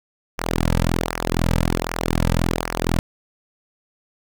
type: tone with flanger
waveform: sawtooth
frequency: 42 Hz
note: E1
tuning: 33 cents sharp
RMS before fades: -21 dBFS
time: 0.38-2.99 s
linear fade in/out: 0 ms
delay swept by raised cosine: 0.25 to 2.85 ms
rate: 1.3 Hz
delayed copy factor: -0.85
effects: none